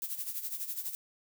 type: noise with tremolo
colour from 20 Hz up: violet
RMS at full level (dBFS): -35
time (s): 0.02-0.95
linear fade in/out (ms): 0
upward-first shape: sine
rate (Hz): 12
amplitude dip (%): 70
effects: none